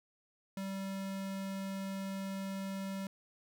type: tone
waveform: square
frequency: 194 Hz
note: G3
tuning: 18 cents flat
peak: -38 dBFS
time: 0.57-3.07 s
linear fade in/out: 2 ms
effects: none